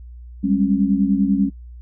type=tone cluster; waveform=sine; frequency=194.4 / 204.5 / 273.9 Hz; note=G3 / G#3 / C#4; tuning=-14 / -26 / -21 cents; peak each=-19 dBFS; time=0.43-1.5 s; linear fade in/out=20 ms; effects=noise-tail reverb RT60 0.1 s tail -22 dB re dry + added 60 Hz sine -35 dBFS peak until 1.81 s